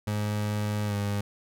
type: tone with pitch glide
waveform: 30% pulse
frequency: 104.9 to 101.97 Hz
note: G#2 to G#2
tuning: +18 to -31 cents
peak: -24 dBFS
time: 0.07-1.21 s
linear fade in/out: 5 ms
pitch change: -49 cents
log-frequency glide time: 0.86-0.94 s
effects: none